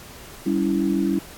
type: chord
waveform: sine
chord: C# diminished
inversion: second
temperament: equal with one note detuned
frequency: 196 / 282.4 / 329.6 Hz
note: G3 / C#4 / E4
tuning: 0 / +32 / 0 cents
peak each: -23 dBFS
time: 0.46-1.19 s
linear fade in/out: 5 ms
effects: pink hiss -42 dBFS RMS until 1.37 s + AAC 64 kbps